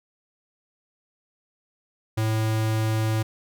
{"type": "tone", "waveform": "square", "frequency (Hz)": 110, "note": "A2", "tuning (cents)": 0, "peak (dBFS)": -22, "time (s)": [2.17, 3.23], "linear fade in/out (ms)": 10, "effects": []}